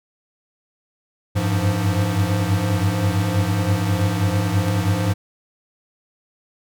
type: tone cluster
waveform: square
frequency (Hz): 94.5 / 97.9 / 103.8 / 174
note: F#2 / G2 / G#2 / F3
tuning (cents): +37 / -2 / 0 / -6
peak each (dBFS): -26 / -26 / -21 / -25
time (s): 1.35-5.14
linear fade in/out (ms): 20
effects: none